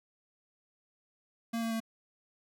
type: tone with pitch steps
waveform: square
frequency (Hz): 230 / 227.5 / 225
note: A#3 / A#3 / A3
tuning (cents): -23 / -42 / +39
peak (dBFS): -32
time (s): 1.53-1.803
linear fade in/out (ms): 10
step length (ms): 91
effects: none